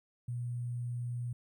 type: tone with sample-and-hold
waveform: sine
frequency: 121.1 Hz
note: B2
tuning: 34 cents flat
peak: -34 dBFS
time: 0.28-1.33 s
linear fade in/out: 5 ms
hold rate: 8820 Hz
effects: none